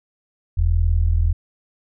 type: tone pair together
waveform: sine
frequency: 41.32 / 82.41 Hz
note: E1 / E2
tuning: +5 / 0 cents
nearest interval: octave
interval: 1195 cents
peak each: -17 dBFS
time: 0.57-1.33 s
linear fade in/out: 10 ms
effects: none